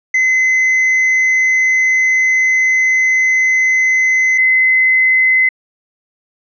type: tone pair in turn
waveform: triangle / sine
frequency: 2044 / 2044 Hz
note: C7 / C7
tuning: -41 / -41 cents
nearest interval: unison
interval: 0 cents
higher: neither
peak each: -8 dBFS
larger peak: neither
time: 0.14-4.38 / 4.38-5.49 s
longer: first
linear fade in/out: 5 ms
effects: resampled to 16000 Hz